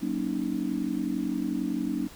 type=chord; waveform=sine; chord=D# minor seventh; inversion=first; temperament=just; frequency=186.68 / 233.3 / 280 / 311.1 Hz; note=F#3 / A#3 / C#4 / D#4; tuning=+16 / +2 / +18 / 0 cents; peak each=-34 / -32 / -31 / -32 dBFS; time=0.01-2.08 s; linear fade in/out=20 ms; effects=pink hiss -49 dBFS RMS until 2.15 s